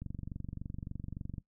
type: click train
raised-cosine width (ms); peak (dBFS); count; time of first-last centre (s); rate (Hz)
5; -28; 33; 0.02-1.382; 23.5
effects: noise-tail reverb RT60 0.1 s tail -17 dB re dry